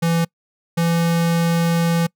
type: tone pair in turn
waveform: square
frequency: 167.3 / 168.19 Hz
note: E3 / E3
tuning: +26 / +35 cents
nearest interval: unison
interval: 9 cents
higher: second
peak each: -16 dBFS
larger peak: neither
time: 0.02-0.25 / 0.77-2.07 s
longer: second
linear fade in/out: 10 ms
effects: noise-tail reverb RT60 0.1 s tail -25 dB re dry